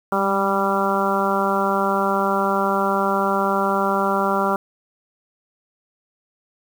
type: harmonic tone with a mistuned harmonic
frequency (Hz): 196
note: G3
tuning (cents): 0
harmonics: 1 / 2 / 3 / 4 / 5 / 6 / 7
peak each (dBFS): -25 / -25 / -25 / -25 / -25 / -25 / -25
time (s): 0.12-4.56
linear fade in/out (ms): 2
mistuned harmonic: 1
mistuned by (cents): +21
effects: 7-bit